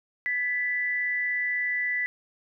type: tone pair together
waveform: sine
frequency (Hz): 1718 / 1981.5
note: A6 / B6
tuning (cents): -42 / +5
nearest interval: major second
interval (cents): 247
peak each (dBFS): -35 / -25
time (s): 0.26-2.06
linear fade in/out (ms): 0
effects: none